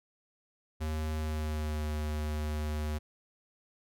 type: tone with pitch glide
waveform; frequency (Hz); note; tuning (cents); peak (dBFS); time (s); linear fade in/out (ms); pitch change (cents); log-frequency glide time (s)
square; 77.78 to 75.87; D#2 to D#2; 0 to -43; -32; 0.8-2.99; 20; -43; 1.16-1.88
effects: none